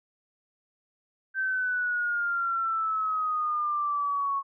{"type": "exponential sweep", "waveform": "sine", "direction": "down", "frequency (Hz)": [1557, 1100], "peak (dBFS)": -25, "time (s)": [1.34, 4.43], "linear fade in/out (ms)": 50, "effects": []}